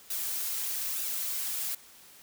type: noise with flanger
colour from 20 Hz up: blue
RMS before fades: -33 dBFS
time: 0.1-1.75 s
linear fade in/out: 5 ms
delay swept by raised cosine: 0.92 to 5.72 ms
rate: 1.1 Hz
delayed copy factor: -0.5
effects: white hiss -54 dBFS RMS until 2.22 s